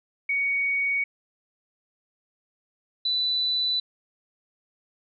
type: tone pair in turn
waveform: sine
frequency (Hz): 2239 / 3982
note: C#7 / B7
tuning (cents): +17 / +14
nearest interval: minor seventh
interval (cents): 997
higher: second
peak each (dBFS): -22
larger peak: neither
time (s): 0.29-1.04 / 3.05-3.8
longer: neither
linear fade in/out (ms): 5
effects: none